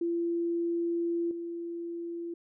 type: tone with level steps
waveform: sine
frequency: 340.2 Hz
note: F4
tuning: 45 cents flat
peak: -27 / -34 dBFS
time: 0.01-2.34 s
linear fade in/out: 5 ms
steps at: 1.31 s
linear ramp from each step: 2 ms
effects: none